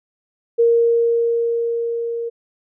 sine tone with level ramp, 466.2 Hz, A#4, in tune, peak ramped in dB -10 to -22 dBFS, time 0.58-2.3 s, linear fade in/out 20 ms, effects none

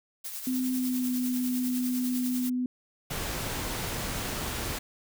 blue noise with tremolo, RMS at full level -36 dBFS, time 0.24-2.5 s, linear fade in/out 10 ms, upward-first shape sine, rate 10 Hz, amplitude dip 45%
sine tone with pitch glide, 255.1 to 250.4 Hz, C4 to B3, -44 to +24 cents, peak -26 dBFS, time 0.47-2.66 s, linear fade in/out 2 ms, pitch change -32 cents, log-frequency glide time 0.74-1.14 s
pink noise, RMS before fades -33 dBFS, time 3.1-4.79 s, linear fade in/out 10 ms
effects none

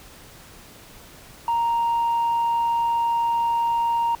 sine tone, 932.3 Hz, A#5, in tune, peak -17 dBFS, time 1.48-4.15 s, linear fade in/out 2 ms, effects tanh soft clip ceiling -17 dBFS + pink hiss -46 dBFS RMS until 4.2 s

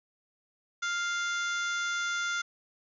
harmonic tone, 698.5 Hz, F5, in tune, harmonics 2 / 3 / 4 / 5 / 6 / 7 / 8 / 9 / 10, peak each -30 / -39 / -47 / -39 / -49 / -48 / -49 / -42 / -49 dBFS, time 0.82-2.42 s, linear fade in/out 10 ms, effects none

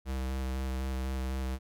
square tone with vibrato, 65.41 Hz, C2, in tune, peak -32 dBFS, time 0.05-1.59 s, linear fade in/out 50 ms, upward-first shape square, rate 4 Hz, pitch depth 14 cents each way, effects none

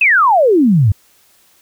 sine exponential sweep, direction down, 2692 to 92.5 Hz, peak -7 dBFS, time 0.01-0.92 s, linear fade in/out 5 ms, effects white hiss -52 dBFS RMS until 1.61 s

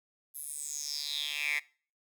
10% pulse tone with high-pass filter sweep, 146.83 Hz, D3, in tune, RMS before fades -36 dBFS, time 0.34-1.6 s, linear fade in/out 20 ms, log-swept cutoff 12000 to 2000 Hz, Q 6.5, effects noise-tail reverb RT60 0.4 s tail -21 dB re dry

